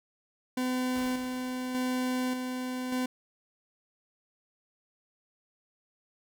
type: tone with tremolo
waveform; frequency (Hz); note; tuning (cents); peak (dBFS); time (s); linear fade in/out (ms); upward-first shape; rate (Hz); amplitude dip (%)
40% pulse; 253.7; B3; +47; -27; 0.57-3.06; 5; square; 0.85; 40
type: noise with exponential decay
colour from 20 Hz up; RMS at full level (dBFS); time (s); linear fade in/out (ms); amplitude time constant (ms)
pink; -45; 0.95-2.47; 5; 330
effects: none